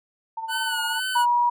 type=tone with tremolo; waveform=sine; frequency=899 Hz; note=A5; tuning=37 cents sharp; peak=-26 dBFS; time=0.37-1 s; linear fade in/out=5 ms; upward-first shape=sine; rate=17 Hz; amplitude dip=60%
type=tone with vibrato; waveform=25% pulse; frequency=1480 Hz; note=F#6; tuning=in tune; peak=-21 dBFS; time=0.48-1.26 s; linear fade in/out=50 ms; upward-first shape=sine; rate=2.1 Hz; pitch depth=47 cents each way
type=tone; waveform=sine; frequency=962 Hz; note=B5; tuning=46 cents flat; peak=-17 dBFS; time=1.15-1.5 s; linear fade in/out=10 ms
effects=none